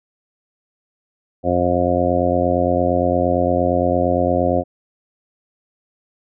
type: harmonic tone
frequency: 88.7 Hz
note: F2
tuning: 27 cents sharp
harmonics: 1 / 2 / 3 / 4 / 5 / 6 / 7 / 8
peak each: -24 / -26 / -22 / -24 / -29 / -20 / -22 / -22 dBFS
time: 1.43-4.64 s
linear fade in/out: 50 ms
effects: none